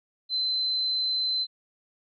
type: tone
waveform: sine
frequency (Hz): 4064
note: B7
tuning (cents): +49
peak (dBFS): -24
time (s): 0.29-1.47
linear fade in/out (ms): 50
effects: none